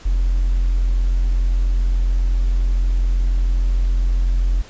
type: tone with hard clipping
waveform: triangle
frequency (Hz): 43.65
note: F1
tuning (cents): 0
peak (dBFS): -14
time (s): 0.05-4.62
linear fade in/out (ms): 10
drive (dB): 3
effects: pink hiss -43 dBFS RMS until 4.69 s + resampled to 16000 Hz